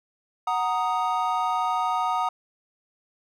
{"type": "chord", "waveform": "triangle", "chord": "D# minor", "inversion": "first", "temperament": "equal", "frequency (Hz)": [740, 932.3, 1244.5], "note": ["F#5", "A#5", "D#6"], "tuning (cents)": [0, 0, 0], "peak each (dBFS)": -25, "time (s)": [0.47, 2.29], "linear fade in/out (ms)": 5, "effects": []}